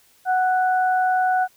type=tone pair together; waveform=sine; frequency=741.5 / 1480 Hz; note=F#5 / F#6; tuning=+4 / 0 cents; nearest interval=octave; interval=1196 cents; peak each=-17 / -25 dBFS; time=0.25-1.48 s; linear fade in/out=50 ms; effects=white hiss -57 dBFS RMS until 1.56 s